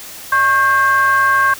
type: ring-modulated tone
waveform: triangle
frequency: 246.9 Hz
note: B3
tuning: in tune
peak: -5 dBFS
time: 0.32-1.54 s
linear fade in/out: 5 ms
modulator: 1340 Hz
effects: white hiss -33 dBFS RMS until 1.59 s